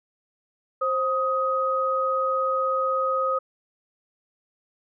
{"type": "tone pair together", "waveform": "sine", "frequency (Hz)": [528, 1255.8], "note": ["C5", "D#6"], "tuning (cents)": [16, 16], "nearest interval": "octave + minor third", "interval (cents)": 1500, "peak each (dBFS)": [-25, -23], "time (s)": [0.81, 3.39], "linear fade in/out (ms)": 10, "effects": []}